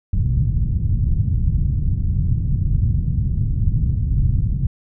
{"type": "low-pass noise", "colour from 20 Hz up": "white", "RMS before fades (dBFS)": -18, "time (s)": [0.13, 4.67], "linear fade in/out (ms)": 5, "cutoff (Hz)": 130, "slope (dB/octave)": 24, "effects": []}